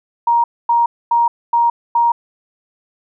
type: tone bursts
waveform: sine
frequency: 940 Hz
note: A#5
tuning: 14 cents sharp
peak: -10 dBFS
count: 5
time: 0.27-2.12 s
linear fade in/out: 5 ms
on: 170 ms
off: 250 ms
effects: none